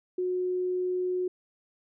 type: tone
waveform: sine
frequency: 364.4 Hz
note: F#4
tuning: 26 cents flat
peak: -26 dBFS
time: 0.18-1.28 s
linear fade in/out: 5 ms
effects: none